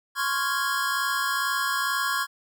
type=chord; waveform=square; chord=Db major seventh; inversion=third; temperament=equal with one note detuned; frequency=1046.5 / 1108.7 / 1396.9 / 1652.6 Hz; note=C6 / Db6 / F6 / Ab6; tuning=0 / 0 / 0 / -9 cents; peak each=-32 / -30 / -31 / -29 dBFS; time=0.15-2.27 s; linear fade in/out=50 ms; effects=none